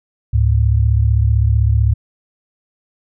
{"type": "tone pair together", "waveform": "sine", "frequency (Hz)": [71.61, 107.3], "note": ["D2", "A2"], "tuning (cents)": [-43, -43], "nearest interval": "perfect fifth", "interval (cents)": 700, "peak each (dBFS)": -13, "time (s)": [0.33, 1.94], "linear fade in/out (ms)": 10, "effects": []}